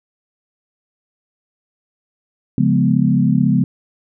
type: chord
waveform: sine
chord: C# dominant seventh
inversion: none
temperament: equal with one note detuned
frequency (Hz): 138.59 / 174.61 / 208.3 / 246.9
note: C#3 / E#3 / G#3 / B3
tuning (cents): 0 / 0 / +5 / 0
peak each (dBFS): -17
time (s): 2.58-3.64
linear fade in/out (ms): 2
effects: none